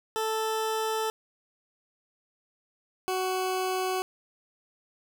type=tone pair in turn; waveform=20% pulse; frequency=440 / 372.7 Hz; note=A4 / F#4; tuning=0 / +13 cents; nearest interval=minor third; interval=287 cents; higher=first; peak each=-22 dBFS; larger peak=neither; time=0.16-1.1 / 3.08-4.02 s; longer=neither; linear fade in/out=0 ms; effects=none